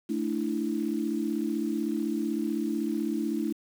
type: chord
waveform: sine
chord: A suspended fourth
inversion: none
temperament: equal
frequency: 220 / 293.7 / 329.6 Hz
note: A3 / D4 / E4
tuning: 0 / 0 / 0 cents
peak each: -31 dBFS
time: 0.09-3.53 s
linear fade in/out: 10 ms
effects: 8-bit